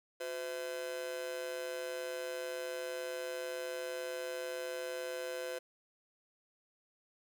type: tone with amplitude modulation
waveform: 45% pulse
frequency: 509 Hz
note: C5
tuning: 48 cents flat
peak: -34 dBFS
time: 0.2-5.59 s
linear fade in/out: 10 ms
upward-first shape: sine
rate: 147 Hz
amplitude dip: 90%
effects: 12-bit